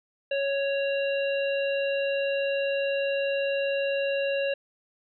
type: harmonic tone with a mistuned harmonic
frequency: 554.4 Hz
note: C#5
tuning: in tune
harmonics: 1 / 3 / 5 / 7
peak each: -25 / -36 / -33 / -42 dBFS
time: 0.31-4.54 s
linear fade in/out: 5 ms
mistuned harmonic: 7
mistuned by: +18 cents
effects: none